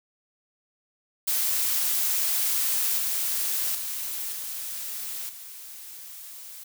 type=noise with level steps; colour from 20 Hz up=blue; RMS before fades=-25 / -27 / -32 / -34 / -42 dBFS; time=1.27-6.64 s; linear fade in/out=10 ms; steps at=2.98 / 3.75 / 4.32 / 5.29 s; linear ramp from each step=2 ms; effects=none